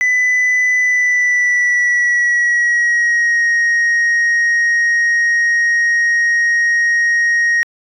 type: tone with pitch glide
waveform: sine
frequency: 1998 to 1875 Hz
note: B6 to A#6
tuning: +20 to +10 cents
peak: -8 dBFS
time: 0.01-7.63 s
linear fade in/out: 0 ms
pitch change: -110 cents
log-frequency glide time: 0.79-3.46 s
effects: tanh soft clip ceiling -10 dBFS